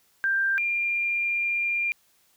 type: tone pair in turn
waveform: sine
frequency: 1582 / 2395 Hz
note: G6 / D7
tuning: +15 / +33 cents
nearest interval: perfect fifth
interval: 718 cents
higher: second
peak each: -21 / -23 dBFS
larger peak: first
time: 0.24-0.58 / 0.58-1.92 s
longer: second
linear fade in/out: 0 ms
effects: white hiss -64 dBFS RMS until 2.36 s

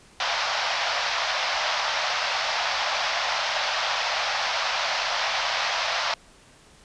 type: band-pass noise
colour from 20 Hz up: pink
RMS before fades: -26 dBFS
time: 0.2-6.14 s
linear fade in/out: 2 ms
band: 610 to 5600 Hz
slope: 48 dB/octave
effects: pink hiss -53 dBFS RMS until 6.84 s + resampled to 22050 Hz

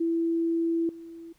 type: tone with level steps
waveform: sine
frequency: 332.4 Hz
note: E4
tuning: 15 cents sharp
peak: -23 / -40 dBFS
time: 0-1.33 s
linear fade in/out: 10 ms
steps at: 0.89 s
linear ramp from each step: 2 ms
effects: pink hiss -66 dBFS RMS until 1.38 s

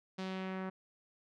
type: tone with low-pass filter sweep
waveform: sawtooth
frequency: 188.5 Hz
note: F#3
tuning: 32 cents sharp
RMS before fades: -40 dBFS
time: 0.18-0.7 s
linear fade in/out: 10 ms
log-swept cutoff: 4700 to 1500 Hz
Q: 1.4
effects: none

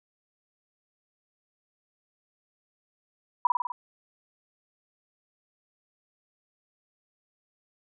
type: tone with echo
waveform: sine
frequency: 975 Hz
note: B5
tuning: 23 cents flat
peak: -16 dBFS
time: 3.45-3.47 s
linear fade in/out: 2 ms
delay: 50 ms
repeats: 5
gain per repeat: -3 dB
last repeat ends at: 3.72 s
effects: none

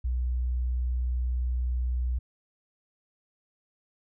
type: tone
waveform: sine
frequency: 61.74 Hz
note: B1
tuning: in tune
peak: -25 dBFS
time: 0.04-2.19 s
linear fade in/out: 10 ms
effects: none

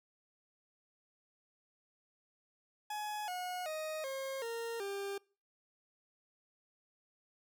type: tone with pitch steps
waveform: 40% pulse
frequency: 843 / 725.4 / 624.3 / 537.2 / 462.3 / 397.8 Hz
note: G#5 / F#5 / D#5 / C5 / A#4 / G4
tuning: +26 / -34 / +6 / +46 / -14 / +25 cents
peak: -37 dBFS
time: 2.9-5.18 s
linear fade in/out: 5 ms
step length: 380 ms
effects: noise-tail reverb RT60 0.4 s tail -26 dB re dry

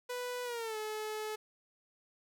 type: tone with pitch glide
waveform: sawtooth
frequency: 493.9 to 430 Hz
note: B4 to A4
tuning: 0 to -40 cents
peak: -33 dBFS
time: 0.09-1.36 s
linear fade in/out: 10 ms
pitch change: -240 cents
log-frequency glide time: 0.44-0.77 s
effects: none

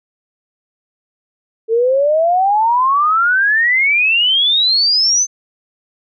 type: exponential sweep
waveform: sine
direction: up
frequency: 440 to 6272 Hz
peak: -10 dBFS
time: 1.68-5.27 s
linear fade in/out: 50 ms
effects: none

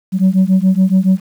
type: beating tone pair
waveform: sine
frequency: 185 / 192.1 Hz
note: F#3 / G3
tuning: 0 / -35 cents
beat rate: 7.1 Hz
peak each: -10 dBFS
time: 0.12-1.2 s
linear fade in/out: 50 ms
effects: tanh soft clip ceiling -5 dBFS + 7-bit

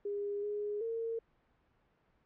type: tone with pitch steps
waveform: sine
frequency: 407.1 / 414.9 / 456.3 Hz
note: G#4 / G#4 / A#4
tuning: -35 / -2 / -37 cents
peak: -34 dBFS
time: 0.05-1.19 s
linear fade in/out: 5 ms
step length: 380 ms
effects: pink hiss -72 dBFS RMS until 2.25 s + low-pass 2000 Hz 12 dB/octave

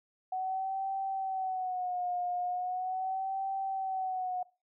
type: tone with vibrato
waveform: sine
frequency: 744 Hz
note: F#5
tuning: 9 cents sharp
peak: -31 dBFS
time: 0.32-4.43 s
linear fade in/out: 5 ms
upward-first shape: sine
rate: 0.39 Hz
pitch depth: 72 cents each way
effects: noise-tail reverb RT60 0.3 s tail -21 dB re dry

